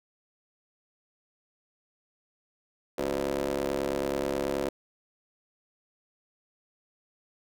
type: ring-modulated tone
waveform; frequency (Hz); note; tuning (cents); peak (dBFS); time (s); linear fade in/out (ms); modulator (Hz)
20% pulse; 69.3; C#2; 0; -20; 2.98-4.69; 5; 437
effects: none